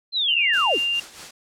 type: linear sweep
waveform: sine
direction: down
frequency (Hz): 4186 to 196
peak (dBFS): -19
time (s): 0.12-0.79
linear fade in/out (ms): 50
type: tone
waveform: sine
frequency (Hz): 2794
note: F7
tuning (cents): 0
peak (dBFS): -20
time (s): 0.28-1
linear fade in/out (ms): 5
type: noise with tremolo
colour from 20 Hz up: white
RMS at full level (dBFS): -36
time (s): 0.53-1.31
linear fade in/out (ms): 5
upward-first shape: sine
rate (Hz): 4.7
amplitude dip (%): 60
effects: low-pass 8000 Hz 12 dB/octave